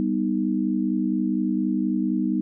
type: chord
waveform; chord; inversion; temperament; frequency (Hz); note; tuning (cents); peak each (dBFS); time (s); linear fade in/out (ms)
sine; G augmented; none; equal; 196 / 246.9 / 311.1; G3 / B3 / D#4; 0 / 0 / 0; -25; 0-2.41; 0
effects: none